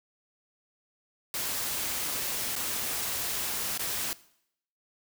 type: noise with dropouts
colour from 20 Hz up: white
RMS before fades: -32 dBFS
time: 1.34-4.13 s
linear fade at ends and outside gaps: 1 ms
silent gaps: 2.555-2.562 / 3.777-3.794 s
effects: noise-tail reverb RT60 0.7 s tail -19 dB re dry